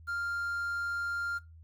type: tone with quantisation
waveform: triangle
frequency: 1396.9 Hz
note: F6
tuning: in tune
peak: -30 dBFS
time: 0.07-1.39 s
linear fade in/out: 20 ms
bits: 10
effects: noise-tail reverb RT60 0.2 s tail -18 dB re dry + added 81 Hz sine -50 dBFS peak until 1.63 s